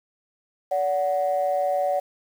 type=tone pair together; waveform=sine; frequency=573.9 / 740 Hz; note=D5 / F#5; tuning=-40 / 0 cents; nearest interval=major third; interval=440 cents; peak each=-22 / -23 dBFS; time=0.71-2 s; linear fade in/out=10 ms; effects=tanh soft clip ceiling -14 dBFS + 8-bit